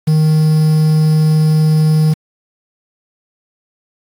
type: tone with quantisation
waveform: triangle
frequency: 155.56 Hz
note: D#3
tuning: in tune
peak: -6 dBFS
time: 0.07-2.14 s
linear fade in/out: 10 ms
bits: 5
effects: AAC 48 kbps